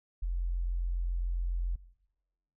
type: tone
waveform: sine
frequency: 43.65 Hz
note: F1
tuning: in tune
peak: -29 dBFS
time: 0.22-1.76 s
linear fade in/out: 10 ms
effects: noise-tail reverb RT60 0.9 s tail -19 dB re dry